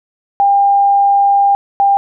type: tone pair in turn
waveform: sine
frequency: 800 / 796.9 Hz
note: G5 / G5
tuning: +35 / +28 cents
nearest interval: unison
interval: 7 cents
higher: first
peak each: -7 dBFS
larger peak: neither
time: 0.4-1.55 / 1.8-1.97 s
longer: first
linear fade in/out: 0 ms
effects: none